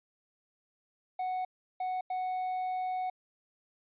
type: tone bursts at uneven times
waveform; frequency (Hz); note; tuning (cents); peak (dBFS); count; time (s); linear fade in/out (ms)
triangle; 740; F#5; 0; -29; 3; 1.19-1.45 / 1.8-2.01 / 2.1-3.1; 5
effects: resampled to 8000 Hz